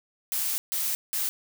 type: noise bursts at uneven times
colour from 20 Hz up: blue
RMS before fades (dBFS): -28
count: 3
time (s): 0.32-0.58 / 0.72-0.95 / 1.13-1.29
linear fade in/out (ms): 0
effects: none